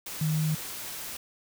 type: tone in noise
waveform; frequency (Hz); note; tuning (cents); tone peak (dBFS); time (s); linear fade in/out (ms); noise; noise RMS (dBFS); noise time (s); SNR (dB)
sine; 155.56; D#3; 0; -24; 0.21-0.55; 5; white; -38; 0.06-1.17; +11
effects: none